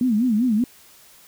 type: tone with vibrato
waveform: sine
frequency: 231.4 Hz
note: A#3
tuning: 13 cents flat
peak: -16 dBFS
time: 0.01-0.64 s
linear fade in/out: 2 ms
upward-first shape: sine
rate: 5.1 Hz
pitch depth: 190 cents each way
effects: white hiss -50 dBFS RMS until 1.27 s